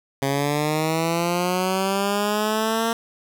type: linear sweep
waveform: 10% pulse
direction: up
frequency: 136 to 230.3 Hz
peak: -12 dBFS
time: 0.22-2.93 s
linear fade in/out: 2 ms
effects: none